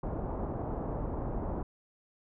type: low-pass noise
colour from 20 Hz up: pink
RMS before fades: -35 dBFS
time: 0.03-1.63 s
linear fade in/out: 5 ms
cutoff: 920 Hz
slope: 24 dB/octave
effects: none